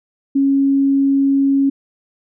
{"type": "tone", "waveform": "sine", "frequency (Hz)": 275.1, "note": "C#4", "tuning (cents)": -13, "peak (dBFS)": -11, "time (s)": [0.35, 1.7], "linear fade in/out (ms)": 10, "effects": []}